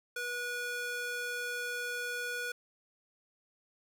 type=tone with high-pass filter; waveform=square; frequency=486.2 Hz; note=B4; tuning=27 cents flat; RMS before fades=-37 dBFS; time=0.16-2.52 s; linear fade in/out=5 ms; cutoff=1000 Hz; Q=8.9; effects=none